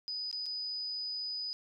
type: tone with dropouts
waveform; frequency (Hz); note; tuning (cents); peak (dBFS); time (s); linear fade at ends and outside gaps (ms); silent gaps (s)
sine; 4978; D#8; 0; -35; 0.08-1.53; 0; 0.313-0.328 / 0.458-0.463
effects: none